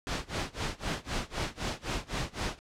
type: noise with tremolo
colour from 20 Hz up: pink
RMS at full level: -31 dBFS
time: 0.07-2.59 s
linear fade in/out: 0 ms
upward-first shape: sine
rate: 3.9 Hz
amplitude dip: 95%
effects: low-pass 6000 Hz 12 dB/octave